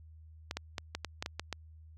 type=clicks; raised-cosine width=0.2 ms; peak=-18 dBFS; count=9; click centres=0.511 / 0.57 / 0.782 / 0.95 / 1.047 / 1.225 / 1.261 / 1.396 / 1.527 s; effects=added 79 Hz sine -51 dBFS peak until 1.97 s